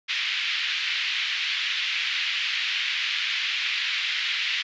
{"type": "band-pass noise", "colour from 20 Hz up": "pink", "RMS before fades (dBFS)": -27, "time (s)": [0.08, 4.63], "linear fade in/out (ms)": 20, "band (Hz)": [2100, 3700], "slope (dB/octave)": 24, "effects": ["resampled to 16000 Hz"]}